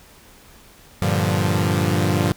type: chord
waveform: sawtooth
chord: G minor seventh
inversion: none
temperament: equal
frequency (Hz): 98 / 116.54 / 146.83 / 174.61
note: G2 / Bb2 / D3 / F3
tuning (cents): 0 / 0 / 0 / 0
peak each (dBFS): -17 / -21 / -20 / -19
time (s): 1.02-2.32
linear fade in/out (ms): 0
effects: pink hiss -48 dBFS RMS until 2.36 s